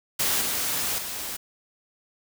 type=noise with level steps; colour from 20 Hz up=white; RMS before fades=-24 / -27 / -33 dBFS; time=0.19-1.37 s; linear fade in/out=10 ms; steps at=0.41 / 0.98 s; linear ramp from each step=2 ms; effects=none